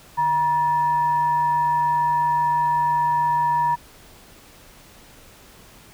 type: tone with frequency modulation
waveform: sine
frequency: 952 Hz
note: A#5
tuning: 36 cents sharp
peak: -17 dBFS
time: 0.17-3.76 s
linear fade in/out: 20 ms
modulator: 803 Hz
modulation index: 0.27
effects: pink hiss -48 dBFS RMS until 5.93 s